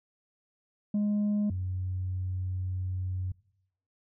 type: tone pair in turn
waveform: sine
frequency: 207.3 / 92.34 Hz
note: G#3 / F#2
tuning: -3 / -3 cents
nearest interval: octave + major second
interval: 1400 cents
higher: first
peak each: -22 / -29 dBFS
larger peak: first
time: 0.94-1.5 / 1.5-3.32 s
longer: second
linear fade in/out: 5 ms
effects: noise-tail reverb RT60 0.8 s tail -23 dB re dry + tanh soft clip ceiling -24 dBFS